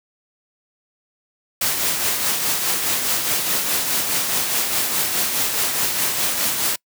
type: noise with tremolo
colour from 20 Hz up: white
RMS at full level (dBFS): -19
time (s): 1.61-6.76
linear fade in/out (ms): 5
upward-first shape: triangle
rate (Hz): 4.8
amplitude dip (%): 45
effects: noise-tail reverb RT60 0.1 s tail -26 dB re dry + high-pass 100 Hz 12 dB/octave